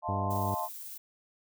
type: chord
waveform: sine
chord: F dominant seventh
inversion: third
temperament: equal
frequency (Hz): 622.3 / 698.5 / 880 / 1046.5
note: Eb5 / F5 / A5 / C6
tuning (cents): 0 / 0 / 0 / 0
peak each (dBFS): -40 / -36 / -35 / -36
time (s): 0.02-0.69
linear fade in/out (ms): 50
type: harmonic tone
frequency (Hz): 98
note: G2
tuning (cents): 0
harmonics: 1 / 2 / 3 / 4 / 5 / 6 / 8 / 9 / 10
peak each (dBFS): -32 / -38 / -42 / -44 / -46 / -48 / -50 / -51 / -52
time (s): 0.08-0.55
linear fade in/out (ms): 10
type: noise with tremolo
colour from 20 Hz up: violet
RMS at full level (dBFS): -42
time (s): 0.3-0.98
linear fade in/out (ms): 10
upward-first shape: sine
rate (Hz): 18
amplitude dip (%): 25
effects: none